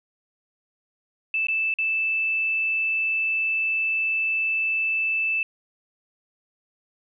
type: tone with dropouts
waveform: sine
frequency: 2637 Hz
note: E7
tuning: in tune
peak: -21 dBFS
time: 1.34-5.43 s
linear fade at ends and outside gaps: 2 ms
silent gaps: 1.469-1.484 / 1.74-1.786 s
effects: none